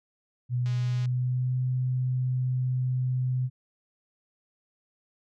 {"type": "tone with pitch glide", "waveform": "sine", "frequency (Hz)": [123.47, 127.46], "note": ["B2", "C3"], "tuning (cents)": [0, -45], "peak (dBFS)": -24, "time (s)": [0.49, 3.5], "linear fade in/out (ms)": 50, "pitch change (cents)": 55, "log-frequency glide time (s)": [0.78, 1.59]}
{"type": "click train", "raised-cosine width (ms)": 0.2, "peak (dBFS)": -30, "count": 83, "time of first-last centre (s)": [0.66, 1.056], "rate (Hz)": 207}
{"effects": []}